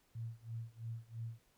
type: tone with tremolo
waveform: sine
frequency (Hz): 114.6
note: A#2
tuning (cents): -29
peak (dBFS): -39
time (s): 0.15-1.39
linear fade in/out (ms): 5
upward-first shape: sine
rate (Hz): 3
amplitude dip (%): 95
effects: pink hiss -73 dBFS RMS until 1.57 s